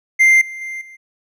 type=tone with level steps; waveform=triangle; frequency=2093 Hz; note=C7; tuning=in tune; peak=-6 / -26 / -23 / -35 dBFS; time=0.19-0.97 s; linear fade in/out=20 ms; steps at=0.41 / 0.61 / 0.81 s; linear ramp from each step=5 ms; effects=none